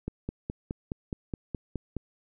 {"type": "click train", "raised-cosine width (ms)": 3, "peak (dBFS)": -19, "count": 10, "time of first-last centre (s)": [0.08, 1.967], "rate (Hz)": 4.77, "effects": []}